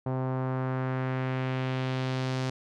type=tone with low-pass filter sweep; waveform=sawtooth; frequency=130 Hz; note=C3; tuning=11 cents flat; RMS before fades=-30 dBFS; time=0.06-2.5 s; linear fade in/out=5 ms; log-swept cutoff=860 to 5600 Hz; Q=1.3; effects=none